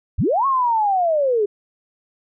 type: linear two-way sweep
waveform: sine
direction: up then down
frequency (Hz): 38.89 to 1108.7 to 395.3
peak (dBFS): -15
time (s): 0.18-1.46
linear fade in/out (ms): 10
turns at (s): 0.46
effects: none